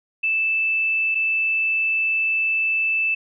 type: tone pair in turn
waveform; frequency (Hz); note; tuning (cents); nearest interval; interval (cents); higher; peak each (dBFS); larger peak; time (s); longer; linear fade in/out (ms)
sine; 2637 / 2637; E7 / E7; 0 / 0; unison; 0; neither; -18; neither; 0.23-1.15 / 1.15-3.15; second; 10
effects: none